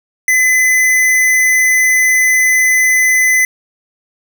square tone, 2021 Hz, B6, 39 cents sharp, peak -9 dBFS, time 0.28-3.45 s, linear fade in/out 2 ms, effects none

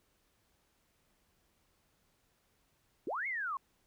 sine linear two-way sweep, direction up then down, 265.3 to 2217 to 1030 Hz, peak -34 dBFS, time 3.07-3.57 s, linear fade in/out 2 ms, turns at 3.27 s, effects pink hiss -74 dBFS RMS until 3.86 s

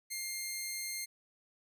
10% pulse tone, 2115 Hz, C7, 18 cents sharp, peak -28 dBFS, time 0.1-1.06 s, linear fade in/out 20 ms, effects none

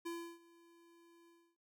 square tone with ADSR envelope, 338.6 Hz, E4, 46 cents sharp, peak -40 dBFS, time 0.05-1.57 s, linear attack 14 ms, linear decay 320 ms, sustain -23 dB, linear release 290 ms, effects noise-tail reverb RT60 0.1 s tail -19 dB re dry

